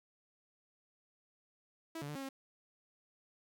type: tone with pitch steps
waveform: sawtooth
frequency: 326.1 / 144.1 / 148.7 / 272.5 / 269.6 Hz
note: E4 / D3 / D3 / C#4 / C#4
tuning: -19 / -33 / +22 / -29 / -48 cents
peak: -37 dBFS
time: 1.95-2.29 s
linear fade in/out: 5 ms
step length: 68 ms
effects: none